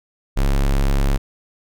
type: tone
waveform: square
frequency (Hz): 34.4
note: C#1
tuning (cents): -12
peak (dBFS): -15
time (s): 0.36-1.18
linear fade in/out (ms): 20
effects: none